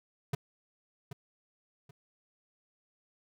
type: tone with echo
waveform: square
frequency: 138.59 Hz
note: C#3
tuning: in tune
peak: -29 dBFS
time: 0.33-0.35 s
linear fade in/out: 5 ms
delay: 780 ms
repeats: 2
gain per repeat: -11 dB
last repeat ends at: 1.91 s
effects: none